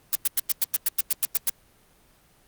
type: noise bursts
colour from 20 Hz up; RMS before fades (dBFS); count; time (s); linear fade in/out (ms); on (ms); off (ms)
blue; -21; 12; 0.13-1.494; 0; 22; 100
effects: pink hiss -59 dBFS RMS until 2.47 s + Opus 24 kbps